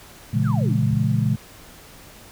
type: chord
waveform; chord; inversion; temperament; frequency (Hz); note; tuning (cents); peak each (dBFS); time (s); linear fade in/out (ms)
sine; A# half-diminished seventh; none; just; 116.54 / 139.85 / 167.82 / 209.8; A#2 / C#3 / E3 / G#3; 0 / +16 / +31 / +18; -21 / -22 / -26 / -24; 0.33-1.36; 10
type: exponential sweep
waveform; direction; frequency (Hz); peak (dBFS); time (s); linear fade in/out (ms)
sine; down; 1788 to 50.6; -30; 0.43-0.99; 50
effects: pink hiss -45 dBFS RMS until 2.31 s